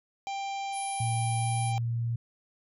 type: harmonic tone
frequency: 789 Hz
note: G5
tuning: 11 cents sharp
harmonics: 1 / 3 / 4 / 5 / 6 / 7 / 8 / 9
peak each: -32 / -42 / -47 / -50 / -54 / -54 / -54 / -53 dBFS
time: 0.27-1.78 s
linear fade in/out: 0 ms
type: tone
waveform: sine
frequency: 10170 Hz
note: D#9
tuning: 37 cents sharp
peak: -36 dBFS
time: 0.72-1.73 s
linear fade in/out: 50 ms
type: tone with pitch glide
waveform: sine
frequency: 115.4 to 117.01 Hz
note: A#2 to A#2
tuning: -17 to +7 cents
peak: -27 dBFS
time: 1-2.16 s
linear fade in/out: 5 ms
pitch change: +24 cents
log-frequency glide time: 1.36-1.57 s
effects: none